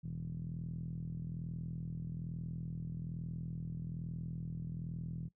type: tone with low-pass filter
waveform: 5% pulse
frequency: 41.16 Hz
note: E1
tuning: 2 cents flat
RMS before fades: -42 dBFS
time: 0.03-5.29 s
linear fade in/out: 20 ms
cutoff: 150 Hz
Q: 8.1
effects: noise-tail reverb RT60 0.1 s tail -17 dB re dry